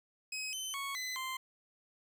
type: tone with pitch steps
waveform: 20% pulse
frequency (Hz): 2540 / 3063 / 1107 / 2020 / 1043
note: D#7 / G7 / C#6 / B6 / C6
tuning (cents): +35 / -41 / -3 / +39 / -6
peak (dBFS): -32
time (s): 0.32-1.37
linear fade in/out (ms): 5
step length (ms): 210
effects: 11-bit